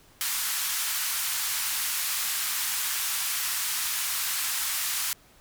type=band-pass noise; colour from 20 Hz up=white; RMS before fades=-29 dBFS; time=0.21-5.13 s; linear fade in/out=0 ms; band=1000 to 16000 Hz; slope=24 dB/octave; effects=pink hiss -57 dBFS RMS until 5.4 s